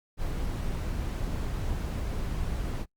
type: noise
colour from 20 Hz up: brown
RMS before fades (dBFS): -31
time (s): 0.17-2.86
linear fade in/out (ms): 50
effects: noise-tail reverb RT60 0.1 s tail -23 dB re dry + Opus 48 kbps